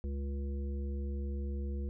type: harmonic tone with a mistuned harmonic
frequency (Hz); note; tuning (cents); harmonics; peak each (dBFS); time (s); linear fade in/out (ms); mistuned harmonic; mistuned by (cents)
70; C#2; +18; 1 / 3 / 5 / 7; -34 / -44 / -48 / -51; 0.04-1.89; 0; 7; -27
effects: none